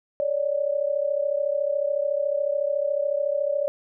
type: tone pair together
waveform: sine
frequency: 560.1 / 594 Hz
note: C#5 / D5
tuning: +18 / +20 cents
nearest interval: minor second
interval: 102 cents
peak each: -24 / -25 dBFS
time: 0.2-3.68 s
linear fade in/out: 0 ms
effects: none